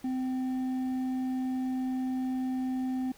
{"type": "tone with hard clipping", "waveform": "triangle", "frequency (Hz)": 257.8, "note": "C4", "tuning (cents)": -26, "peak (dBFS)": -30, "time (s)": [0.04, 3.12], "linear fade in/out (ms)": 5, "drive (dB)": 8, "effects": ["pink hiss -57 dBFS RMS until 3.17 s"]}